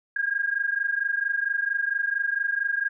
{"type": "tone pair together", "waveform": "sine", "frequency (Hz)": [1612, 1636.4], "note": ["G6", "G#6"], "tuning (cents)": [48, -26], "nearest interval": "unison", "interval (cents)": 26, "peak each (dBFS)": [-26, -26], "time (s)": [0.16, 2.89], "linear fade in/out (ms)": 5, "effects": []}